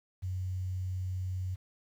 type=tone with quantisation; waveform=sine; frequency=92.5 Hz; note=F#2; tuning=in tune; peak=-32 dBFS; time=0.22-1.56 s; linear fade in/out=20 ms; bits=10; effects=none